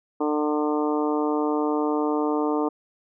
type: harmonic tone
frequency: 150 Hz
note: D3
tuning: 37 cents sharp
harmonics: 2 / 3 / 4 / 5 / 6 / 7 / 8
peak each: -24 / -26 / -33 / -32 / -32 / -34 / -35 dBFS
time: 0.2-2.69 s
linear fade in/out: 10 ms
effects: none